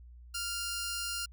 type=tone pair together; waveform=10% pulse; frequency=1396.9 / 4978 Hz; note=F6 / D#8; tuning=0 / 0 cents; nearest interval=octave + minor seventh; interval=2200 cents; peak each=-27 / -34 dBFS; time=0.34-1.26 s; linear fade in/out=10 ms; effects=added 60 Hz sine -49 dBFS peak until 1.32 s